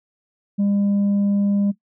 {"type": "tone", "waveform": "sine", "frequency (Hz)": 201.4, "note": "G3", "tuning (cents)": 47, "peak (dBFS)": -13, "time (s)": [0.58, 1.72], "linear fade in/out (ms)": 20, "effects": ["noise-tail reverb RT60 0.1 s tail -17 dB re dry", "tanh soft clip ceiling -15 dBFS"]}